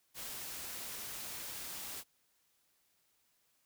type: noise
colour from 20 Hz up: white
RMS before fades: -44 dBFS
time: 0.14-2.04 s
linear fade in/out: 50 ms
effects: white hiss -75 dBFS RMS until 3.65 s